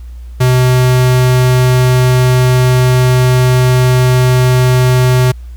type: tone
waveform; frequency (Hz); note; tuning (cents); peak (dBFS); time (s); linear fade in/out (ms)
square; 126.7; B2; +45; -7; 0.4-5.32; 10
effects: added 60 Hz sine -25 dBFS peak until 5.56 s + pink hiss -50 dBFS RMS until 5.56 s